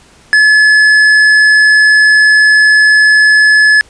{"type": "tone with tanh clipping", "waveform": "sine", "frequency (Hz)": 1714, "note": "A6", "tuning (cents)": -46, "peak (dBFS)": -5, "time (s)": [0.33, 3.81], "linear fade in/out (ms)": 0, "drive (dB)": 9, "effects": ["pink hiss -43 dBFS RMS until 3.89 s", "resampled to 22050 Hz"]}